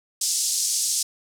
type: band-pass noise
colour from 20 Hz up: pink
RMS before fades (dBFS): -24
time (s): 0.21-1.03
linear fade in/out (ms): 5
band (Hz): 5200 to 9600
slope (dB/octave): 24
effects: none